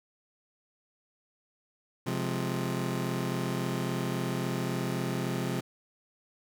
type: chord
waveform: 25% pulse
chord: F minor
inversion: second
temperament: just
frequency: 130.96 / 174.61 / 209.5 Hz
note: C3 / F3 / Ab3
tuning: +2 / 0 / +15 cents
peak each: -29 / -30 / -33 dBFS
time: 2.06-5.61 s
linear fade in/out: 10 ms
effects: none